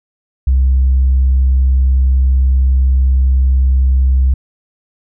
sine tone, 65.41 Hz, C2, in tune, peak -6 dBFS, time 0.47-4.34 s, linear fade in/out 5 ms, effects tanh soft clip ceiling -5 dBFS

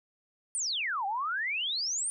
sine exponential two-way sweep, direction down then up, 9397 to 758 to 9397 Hz, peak -29 dBFS, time 0.55-2.1 s, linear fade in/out 0 ms, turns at 1.06 s, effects none

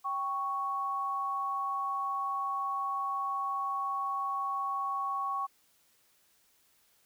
sine tone pair together, 784 / 1109.6 Hz, G5 / C#6, 0 / +1 cents, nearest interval tritone, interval 601 cents, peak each -38 / -31 dBFS, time 0.04-5.47 s, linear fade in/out 20 ms, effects white hiss -68 dBFS RMS until 7.05 s

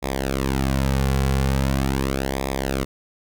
sawtooth tone with flanger, 67.1 Hz, C2, 44 cents sharp, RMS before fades -22 dBFS, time 0.02-2.85 s, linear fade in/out 20 ms, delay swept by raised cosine 0.68 to 3.28 ms, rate 0.41 Hz, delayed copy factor -0.8, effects none

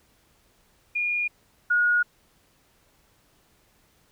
sine tone pair in turn, 2429 / 1444.3 Hz, D#7 / F#6, -42 / -42 cents, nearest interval major sixth, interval 900 cents, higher first, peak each -23 / -18 dBFS, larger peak second, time 0.95-1.28 / 1.7-2.03 s, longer neither, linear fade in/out 10 ms, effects pink hiss -63 dBFS RMS until 4.11 s

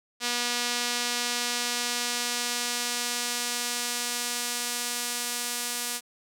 sawtooth tone with band-pass filter sweep, 241.7 Hz, B3, 37 cents flat, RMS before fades -30 dBFS, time 0.2-6.01 s, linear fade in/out 50 ms, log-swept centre 5100 to 9400 Hz, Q 0.8, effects none

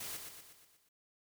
white noise with echo, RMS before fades -43 dBFS, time 0-0.17 s, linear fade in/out 5 ms, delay 120 ms, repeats 6, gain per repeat -5 dB, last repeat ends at 0.89 s, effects none

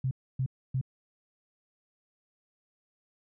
sine tone bursts, 130.81 Hz, C3, in tune, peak -26 dBFS, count 3, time 0.04-0.813 s, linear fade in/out 5 ms, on 71 ms, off 280 ms, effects none

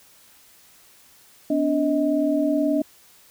sine tone cluster, 251.7 / 290.4 / 630 Hz, B3 / D4 / D#5, +33 / -19 / +21 cents, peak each -27 / -20 / -24 dBFS, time 1.5-2.82 s, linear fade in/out 5 ms, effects white hiss -53 dBFS RMS until 3.3 s

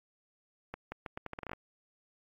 accelerating click train, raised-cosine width 0.5 ms, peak -24 dBFS, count 12, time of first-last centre 0.74-1.533 s, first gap 180 ms, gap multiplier 0.79, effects AAC 48 kbps

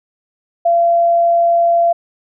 sine tone, 683 Hz, F5, 39 cents flat, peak -9 dBFS, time 0.65-1.93 s, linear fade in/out 10 ms, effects none

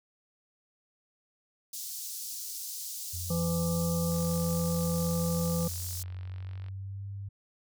pink high-pass noise, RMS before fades -39 dBFS, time 1.73-6.03 s, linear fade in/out 5 ms, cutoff 5000 Hz, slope 24 dB/octave
sine tone with pitch glide, 87.31 to 99.14 Hz, F2 to G2, 0 to +20 cents, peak -36 dBFS, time 3.13-7.29 s, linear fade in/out 10 ms, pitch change +220 cents, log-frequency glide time 5.63-7.07 s
harmonic tone, 168.7 Hz, E3, 40 cents sharp, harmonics 1 / 3 / 5 / 7, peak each -28 / -34 / -48 / -44 dBFS, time 3.3-5.68 s, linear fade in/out 5 ms
click train, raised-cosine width 0.3 ms, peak -37 dBFS, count 120, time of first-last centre 4.12-6.685 s, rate 46.4 Hz
effects none

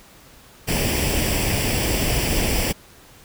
pink noise with comb filter, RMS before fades -21 dBFS, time 0.67-2.73 s, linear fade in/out 20 ms, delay 0.38 ms, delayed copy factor +0.65, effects pink hiss -48 dBFS RMS until 3.24 s

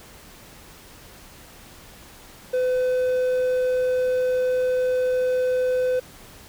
triangle tone with hard clipping, 506 Hz, B4, 42 cents sharp, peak -20 dBFS, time 2.53-6 s, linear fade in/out 10 ms, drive 6 dB, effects pink hiss -46 dBFS RMS until 6.48 s

